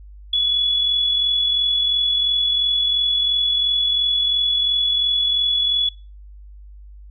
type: tone with amplitude modulation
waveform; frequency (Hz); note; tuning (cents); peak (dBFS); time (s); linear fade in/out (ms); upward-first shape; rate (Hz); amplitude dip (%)
sine; 3402; G#7; +41; -14; 0.33-5.89; 5; sine; 42.9; 40
effects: noise-tail reverb RT60 0.3 s tail -23 dB re dry + added 50 Hz sine -38 dBFS peak until 7.1 s